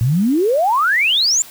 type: exponential sweep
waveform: sine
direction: up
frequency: 110 to 7459 Hz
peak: -12 dBFS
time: 0.01-1.42 s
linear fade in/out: 0 ms
effects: white hiss -39 dBFS RMS until 1.5 s